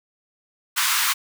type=high-pass noise; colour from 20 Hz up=pink; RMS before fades=-21 dBFS; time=0.76-1.14 s; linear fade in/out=20 ms; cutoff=1000 Hz; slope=48 dB/octave; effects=none